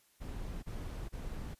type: noise bursts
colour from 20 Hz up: brown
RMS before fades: -41 dBFS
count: 3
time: 0.2-1.55 s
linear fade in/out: 20 ms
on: 430 ms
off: 30 ms
effects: white hiss -69 dBFS RMS until 1.59 s + resampled to 32000 Hz